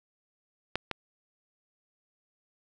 clicks, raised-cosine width 0.3 ms, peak -12 / -15 dBFS, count 2, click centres 0.756 / 0.913 s, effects none

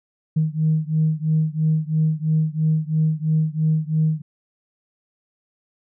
sine beating tone pair, 155.56 / 158.56 Hz, D#3 / D#3, 0 / +33 cents, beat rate 3 Hz, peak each -19 / -20 dBFS, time 0.36-4.22 s, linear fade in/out 10 ms, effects tanh soft clip ceiling -10 dBFS

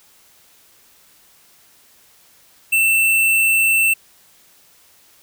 sine tone with sample-and-hold, 2671 Hz, E7, 22 cents sharp, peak -12 dBFS, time 2.72-3.94 s, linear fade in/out 10 ms, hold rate 11025 Hz, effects white hiss -52 dBFS RMS until 5.22 s

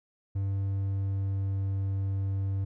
triangle tone with pitch glide, 98 to 97.38 Hz, G2 to G2, 0 to -11 cents, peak -25 dBFS, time 0.35-2.65 s, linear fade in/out 10 ms, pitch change -11 cents, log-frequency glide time 0.49-1.64 s, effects none

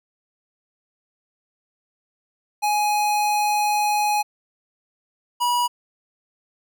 square tone pair in turn, 836 / 970.1 Hz, G#5 / B5, +11 / -31 cents, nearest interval minor third, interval 258 cents, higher second, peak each -19 dBFS, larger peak neither, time 2.62-4.23 / 5.4-5.68 s, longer first, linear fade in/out 20 ms, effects none

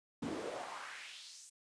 brown noise with high-pass filter sweep, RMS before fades -45 dBFS, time 0.22-1.5 s, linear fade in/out 10 ms, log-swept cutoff 230 to 8100 Hz, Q 2.3, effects resampled to 22050 Hz

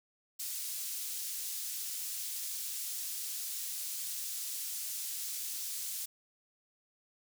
pink high-pass noise, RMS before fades -39 dBFS, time 0.39-6.06 s, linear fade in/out 10 ms, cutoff 6200 Hz, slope 12 dB/octave, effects none

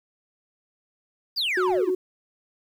triangle exponential sweep, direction down, 5060 to 283.6 Hz, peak -21 dBFS, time 1.36-1.91 s, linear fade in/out 20 ms
sine tone, 368.6 Hz, F#4, 7 cents flat, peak -20 dBFS, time 1.57-1.95 s, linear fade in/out 5 ms
effects tanh soft clip ceiling -14 dBFS + 9-bit

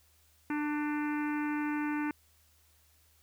harmonic tone with a mistuned harmonic, 297.9 Hz, D4, 25 cents sharp, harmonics 1 / 3 / 4 / 5 / 6 / 7 / 8 / 9, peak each -31 / -40 / -46 / -42 / -45 / -47 / -48 / -52 dBFS, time 0.5-2.11 s, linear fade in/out 2 ms, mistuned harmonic 4, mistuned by -30 cents, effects added 77 Hz sine -67 dBFS peak until 3.22 s + white hiss -67 dBFS RMS until 3.22 s

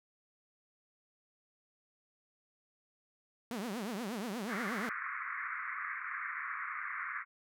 sawtooth tone with vibrato, 218.2 Hz, A3, 14 cents flat, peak -33 dBFS, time 3.51-4.89 s, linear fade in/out 0 ms, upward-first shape triangle, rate 8.4 Hz, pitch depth 300 cents each way
pink band-pass noise, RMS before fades -40 dBFS, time 4.47-7.25 s, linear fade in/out 50 ms, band 1100 to 2200 Hz, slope 96 dB/octave
effects none

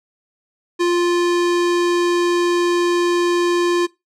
square tone, 349.2 Hz, F4, in tune, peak -15 dBFS, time 0.79-3.87 s, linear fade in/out 20 ms, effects noise-tail reverb RT60 0.2 s tail -20 dB re dry + low-pass 7000 Hz 12 dB/octave

